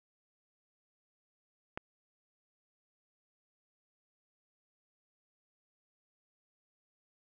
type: click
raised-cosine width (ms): 0.5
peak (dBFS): -22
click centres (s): 1.775
effects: none